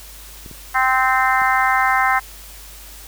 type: clicks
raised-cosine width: 3 ms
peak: -25 dBFS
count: 3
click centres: 0.462 / 0.513 / 1.418 s
type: harmonic tone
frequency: 260 Hz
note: C4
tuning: 11 cents flat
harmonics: 3 / 4 / 5 / 6 / 7 / 8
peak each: -19 / -20 / -21 / -22 / -22 / -23 dBFS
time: 0.74-2.2 s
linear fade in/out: 20 ms
effects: added 50 Hz sine -40 dBFS peak until 3.07 s + white hiss -40 dBFS RMS until 3.07 s